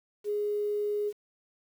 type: tone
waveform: sine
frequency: 415.3 Hz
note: G#4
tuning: in tune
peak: -27 dBFS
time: 0.24-1.13 s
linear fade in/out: 50 ms
effects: 9-bit